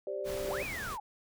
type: chord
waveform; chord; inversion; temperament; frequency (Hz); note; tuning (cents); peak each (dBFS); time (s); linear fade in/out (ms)
sine; G suspended fourth; none; equal; 392 / 523.3 / 587.3; G4 / C5 / D5; 0 / 0 / 0; -38 / -40 / -37; 0.07-0.63; 2
type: noise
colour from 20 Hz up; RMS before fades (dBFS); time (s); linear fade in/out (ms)
pink; -42; 0.24-0.98; 50
type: linear two-way sweep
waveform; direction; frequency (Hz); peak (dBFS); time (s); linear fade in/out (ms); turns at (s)
sine; up then down; 273.7 to 2577 to 791; -37; 0.48-1; 5; 0.63
effects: none